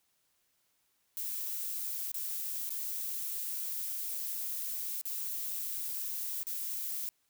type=noise with dropouts; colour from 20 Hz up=violet; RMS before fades=-37 dBFS; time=1.17-7.09 s; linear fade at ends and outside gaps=0 ms; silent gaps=2.117-2.143 / 2.692-2.704 / 5.013-5.054 / 6.431-6.469 s; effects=white hiss -75 dBFS RMS until 7.29 s